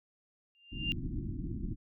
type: tone with exponential growth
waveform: sine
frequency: 2794 Hz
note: F7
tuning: in tune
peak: -28 dBFS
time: 0.55-0.92 s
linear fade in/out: 0 ms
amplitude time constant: 80 ms
type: low-pass noise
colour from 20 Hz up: pink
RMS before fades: -37 dBFS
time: 0.71-1.76 s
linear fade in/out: 50 ms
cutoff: 340 Hz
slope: 96 dB/octave
effects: none